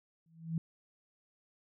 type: tone with exponential growth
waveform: sine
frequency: 163.6 Hz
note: E3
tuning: 13 cents flat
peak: -28 dBFS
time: 0.26-0.58 s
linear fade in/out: 2 ms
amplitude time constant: 68 ms
effects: none